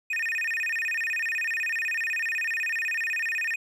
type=tone with vibrato; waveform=triangle; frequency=2138 Hz; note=C7; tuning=37 cents sharp; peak=-24 dBFS; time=0.1-3.56 s; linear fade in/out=5 ms; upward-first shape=square; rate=16 Hz; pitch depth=270 cents each way; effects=none